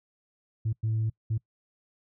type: tone bursts at uneven times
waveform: sine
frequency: 110.5 Hz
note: A2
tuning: 8 cents sharp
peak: -23 dBFS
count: 3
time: 0.65-0.73 / 0.83-1.1 / 1.3-1.38 s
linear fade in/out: 10 ms
effects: noise-tail reverb RT60 0.1 s tail -25 dB re dry + tanh soft clip ceiling -22 dBFS